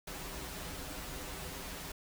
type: noise with comb filter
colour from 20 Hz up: pink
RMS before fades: -43 dBFS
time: 0.07-1.92 s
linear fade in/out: 5 ms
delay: 8.9 ms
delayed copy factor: -0.75
effects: none